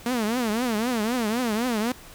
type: tone with vibrato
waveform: sawtooth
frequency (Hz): 231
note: A#3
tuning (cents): -16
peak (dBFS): -19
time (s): 0.06-1.92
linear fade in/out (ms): 2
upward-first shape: triangle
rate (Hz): 3.9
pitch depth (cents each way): 210
effects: pink hiss -46 dBFS RMS until 2.14 s